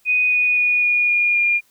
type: tone with pitch steps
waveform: sine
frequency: 2489 / 2473 / 2458 / 2442 / 2427 / 2411 Hz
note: D#7 / D#7 / D#7 / D#7 / D#7 / D7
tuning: 0 / -11 / -22 / -33 / -44 / +45 cents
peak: -14 dBFS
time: 0.05-1.61 s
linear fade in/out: 50 ms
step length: 260 ms
effects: white hiss -59 dBFS RMS until 1.7 s